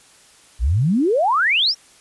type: exponential sweep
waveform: sine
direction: up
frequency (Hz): 51.7 to 5760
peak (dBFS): -14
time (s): 0.59-1.75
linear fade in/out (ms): 50
effects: white hiss -50 dBFS RMS until 2 s + resampled to 24000 Hz